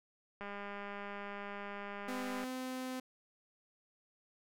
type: click train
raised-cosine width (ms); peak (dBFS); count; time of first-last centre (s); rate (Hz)
0.5; -30; 411; 0.41-2.44; 202
type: tone with pitch glide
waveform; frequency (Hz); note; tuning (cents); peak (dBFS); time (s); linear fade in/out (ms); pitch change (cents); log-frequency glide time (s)
sawtooth; 253.8 to 257; B3 to C4; +47 to -31; -35; 2.08-3; 5; +22; 2.4-2.5
effects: none